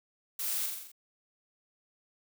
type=noise with echo; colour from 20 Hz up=blue; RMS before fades=-35 dBFS; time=0.39-0.66 s; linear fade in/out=5 ms; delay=43 ms; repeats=6; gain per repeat=-3 dB; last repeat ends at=0.918 s; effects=none